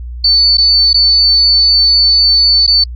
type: tone with dropouts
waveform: sine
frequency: 4502 Hz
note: C#8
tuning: 26 cents sharp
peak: -5 dBFS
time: 0.24-2.84 s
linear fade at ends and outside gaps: 5 ms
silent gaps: 0.572-0.581 / 0.931-0.942 / 2.666-2.676 s
effects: added 60 Hz sine -21 dBFS peak until 2.95 s + MP3 48 kbps